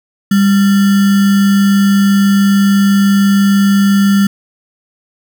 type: tone with sample-and-hold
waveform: sine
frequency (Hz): 198.9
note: G3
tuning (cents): +25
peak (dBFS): -6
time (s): 0.31-4.27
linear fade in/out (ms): 5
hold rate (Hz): 1575
effects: none